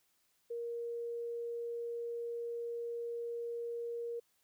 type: tone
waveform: sine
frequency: 470 Hz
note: A#4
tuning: 14 cents sharp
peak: -37 dBFS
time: 0.5-4.2 s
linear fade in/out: 10 ms
effects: white hiss -75 dBFS RMS until 4.43 s